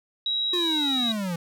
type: tone with pitch glide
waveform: sine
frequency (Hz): 3855 to 3833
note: B7 to A#7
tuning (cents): -43 to +47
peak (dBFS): -23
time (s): 0.26-1.12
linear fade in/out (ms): 2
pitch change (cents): -10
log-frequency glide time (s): 0.52-0.88
type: linear sweep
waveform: square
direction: down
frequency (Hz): 361.9 to 164.81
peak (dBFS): -27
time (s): 0.53-1.36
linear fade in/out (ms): 5
effects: none